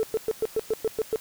sine tone bursts, 440 Hz, A4, in tune, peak -20 dBFS, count 9, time 0-1.159 s, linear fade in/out 0 ms, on 31 ms, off 110 ms, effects tanh soft clip ceiling -16 dBFS + white hiss -46 dBFS RMS until 1.2 s

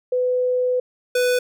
sine / square tone pair in turn, 501 / 496.4 Hz, B4 / B4, +25 / +9 cents, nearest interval unison, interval 16 cents, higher first, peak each -17 dBFS, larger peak neither, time 0.12-0.8 / 1.15-1.39 s, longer first, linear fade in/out 5 ms, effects none

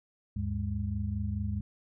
sine tone cluster, 76.7 / 101.4 / 205.4 Hz, D#2 / G#2 / G#3, -24 / -41 / -19 cents, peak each -34 / -33 / -36 dBFS, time 0.36-1.61 s, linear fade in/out 5 ms, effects none

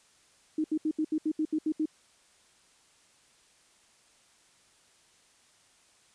sine tone bursts, 311.1 Hz, D#4, in tune, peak -25 dBFS, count 10, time 0.58-1.857 s, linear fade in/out 5 ms, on 62 ms, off 73 ms, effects white hiss -63 dBFS RMS until 6.14 s + resampled to 22050 Hz

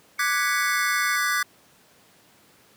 sine tone with pitch glide, 2217 to 2180 Hz, C#7 to C#7, 0 to -29 cents, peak -31 dBFS, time 0.18-1.17 s, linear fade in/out 20 ms, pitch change -29 cents, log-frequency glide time 0.61-0.78 s
square chord, G# half-diminished seventh, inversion second, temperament equal, 1174.7 / 1480 / 1661.2 / 1975.5 Hz, D6 / F#6 / G#6 / B6, 0 / 0 / 0 / 0 cents, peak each -28 dBFS, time 0.19-1.43 s, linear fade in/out 5 ms
effects pink hiss -56 dBFS RMS until 2.76 s + high-pass 150 Hz 12 dB/octave

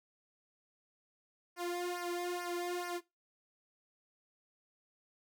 sawtooth tone with flanger, 352.2 Hz, F4, 15 cents sharp, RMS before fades -38 dBFS, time 1.56-3.01 s, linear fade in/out 50 ms, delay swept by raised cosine 0.26 to 2.16 ms, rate 2.3 Hz, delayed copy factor -1, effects noise-tail reverb RT60 0.2 s tail -18 dB re dry

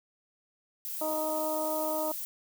violet noise, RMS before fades -37 dBFS, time 0.85-2.25 s, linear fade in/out 0 ms
harmonic tone, 311.1 Hz, D#4, in tune, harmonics 1 / 2 / 3 / 4, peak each -37 / -31 / -36 / -42 dBFS, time 1.01-2.12 s, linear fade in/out 5 ms
effects none

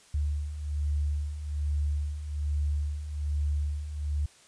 sine beating tone pair, 72.7 / 73.9 Hz, D2 / D2, -17 / +11 cents, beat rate 1.2 Hz, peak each -34 / -28 dBFS, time 0.14-4.26 s, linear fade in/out 5 ms, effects white hiss -57 dBFS RMS until 4.47 s + resampled to 22050 Hz

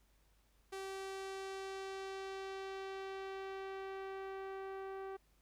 sawtooth tone with low-pass filter sweep, 386.3 Hz, G4, 25 cents flat, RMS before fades -45 dBFS, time 0.72-5.17 s, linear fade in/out 10 ms, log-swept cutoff 11000 to 1400 Hz, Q 0.76, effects added 50 Hz sine -70 dBFS peak until 5.41 s + pink hiss -75 dBFS RMS until 5.41 s

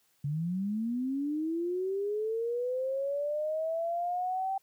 sine linear sweep, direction up, 138.59 to 780 Hz, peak -29 dBFS, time 0.24-4.58 s, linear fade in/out 5 ms, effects white hiss -70 dBFS RMS until 4.62 s + high-pass 60 Hz 12 dB/octave

